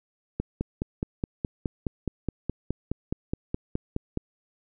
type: click train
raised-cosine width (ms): 3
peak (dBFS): -14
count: 19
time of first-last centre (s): 0.4-4.174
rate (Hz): 4.77
effects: none